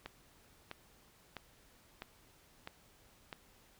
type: click train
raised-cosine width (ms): 0.3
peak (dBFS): -27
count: 6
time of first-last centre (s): 0.06-3.328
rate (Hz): 1.53
effects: pink hiss -65 dBFS RMS until 3.79 s